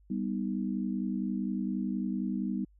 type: chord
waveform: sine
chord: G augmented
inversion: none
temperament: equal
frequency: 196 / 246.9 / 311.1 Hz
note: G3 / B3 / D#4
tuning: 0 / 0 / 0 cents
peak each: -32 / -34 / -37 dBFS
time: 0.1-2.65 s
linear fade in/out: 5 ms
effects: added 50 Hz sine -58 dBFS peak until 2.79 s